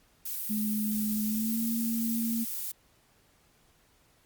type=noise; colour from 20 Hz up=violet; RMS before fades=-35 dBFS; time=0.25-2.72 s; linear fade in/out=10 ms
type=tone with pitch glide; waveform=sine; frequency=213.1 to 228.4 Hz; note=G#3 to A#3; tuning=+45 to -35 cents; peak=-28 dBFS; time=0.49-2.45 s; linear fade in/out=20 ms; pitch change=+120 cents; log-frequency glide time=1.23-1.63 s
effects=pink hiss -65 dBFS RMS until 4.25 s + Opus 48 kbps